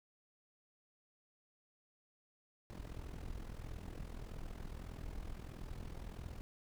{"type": "noise with amplitude modulation", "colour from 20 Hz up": "brown", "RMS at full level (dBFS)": -43, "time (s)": [2.7, 6.41], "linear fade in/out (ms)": 0, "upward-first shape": "sine", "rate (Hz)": 41.6, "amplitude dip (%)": 75, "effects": []}